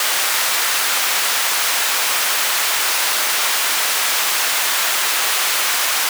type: high-pass noise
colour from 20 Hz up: pink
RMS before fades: -18 dBFS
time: 0-6.09 s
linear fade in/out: 2 ms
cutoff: 1100 Hz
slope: 12 dB/octave
effects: none